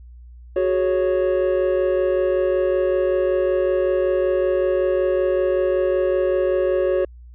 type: chord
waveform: triangle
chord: F# suspended second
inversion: none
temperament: equal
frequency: 370 / 415.3 / 554.4 Hz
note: F#4 / G#4 / C#5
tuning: 0 / 0 / 0 cents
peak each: -18 / -24 / -18 dBFS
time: 0.56-7.05 s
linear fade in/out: 5 ms
effects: added 60 Hz sine -39 dBFS peak until 7.34 s + resampled to 8000 Hz